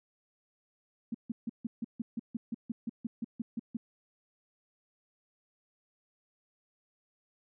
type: tone bursts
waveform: sine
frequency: 230 Hz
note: A#3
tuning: 23 cents flat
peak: -31 dBFS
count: 16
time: 1.12-3.77 s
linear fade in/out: 5 ms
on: 25 ms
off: 150 ms
effects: none